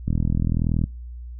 click train, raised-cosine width 5 ms, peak -10 dBFS, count 32, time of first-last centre 0.08-0.84 s, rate 40.8 Hz, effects noise-tail reverb RT60 0.4 s tail -24 dB re dry + added 60 Hz sine -33 dBFS peak until 1.39 s

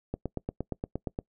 click train, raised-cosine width 2 ms, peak -18 dBFS, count 10, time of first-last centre 0.14-1.189 s, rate 8.58 Hz, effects noise-tail reverb RT60 0.1 s tail -23 dB re dry

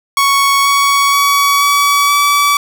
sawtooth tone with pitch steps, 1112 / 1121 / 1130.1 / 1139.3 / 1148.6 Hz, C#6 / C#6 / C#6 / C#6 / D6, +5 / +19 / +33 / +47 / -39 cents, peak -5 dBFS, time 0.17-2.57 s, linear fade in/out 2 ms, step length 480 ms, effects none

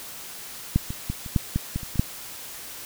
clicks, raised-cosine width 5 ms, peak -6 / -18 / -14 / -24 / -7 / -10 / -14 / -24 / -21 / -6 dBFS, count 10, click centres 0.76 / 0.905 / 1.1 / 1.262 / 1.362 / 1.56 / 1.76 / 1.832 / 1.957 / 1.995 s, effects white hiss -39 dBFS RMS until 2.85 s

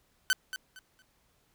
sawtooth tone with echo, 1521 Hz, F#6, 47 cents sharp, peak -19 dBFS, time 0.3-0.33 s, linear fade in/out 0 ms, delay 230 ms, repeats 3, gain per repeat -12 dB, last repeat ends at 1.02 s, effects pink hiss -70 dBFS RMS until 1.54 s

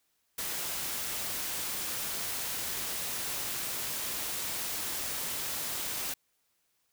white noise, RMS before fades -35 dBFS, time 0.38-6.14 s, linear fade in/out 5 ms, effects white hiss -75 dBFS RMS until 6.92 s

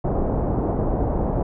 pink low-pass noise, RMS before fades -22 dBFS, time 0.04-1.43 s, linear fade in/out 5 ms, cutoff 820 Hz, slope 24 dB/octave, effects none

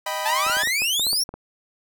sawtooth chord, Eb augmented, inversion none, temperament equal, 622.3 / 784 / 987.8 Hz, Eb5 / G5 / B5, 0 / 0 / 0 cents, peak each -26 / -28 / -24 dBFS, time 0.06-0.63 s, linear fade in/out 5 ms
sawtooth exponential sweep, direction up, 841 to 5700 Hz, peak -17 dBFS, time 0.25-1.24 s, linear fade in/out 10 ms
clicks, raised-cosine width 1 ms, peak -21 dBFS, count 11, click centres 0.466 / 0.498 / 0.569 / 0.635 / 0.673 / 0.82 / 0.996 / 1.068 / 1.131 / 1.291 / 1.34 s
effects none

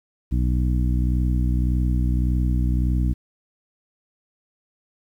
harmonic tone, 61.74 Hz, B1, in tune, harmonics 1 / 2 / 3 / 4 / 5, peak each -19 / -25 / -29 / -31 / -33 dBFS, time 0.31-3.14 s, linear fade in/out 20 ms, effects 9-bit

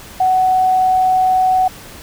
sine tone, 746 Hz, F#5, 14 cents sharp, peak -10 dBFS, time 0.2-1.68 s, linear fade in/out 5 ms, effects pink hiss -36 dBFS RMS until 2.02 s

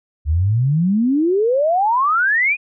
sine exponential sweep, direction up, 71.2 to 2522 Hz, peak -13 dBFS, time 0.25-2.57 s, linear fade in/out 50 ms, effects none

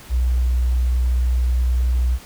sine tone, 61.74 Hz, B1, in tune, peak -15 dBFS, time 0.09-2.19 s, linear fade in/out 50 ms, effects pink hiss -42 dBFS RMS until 2.25 s

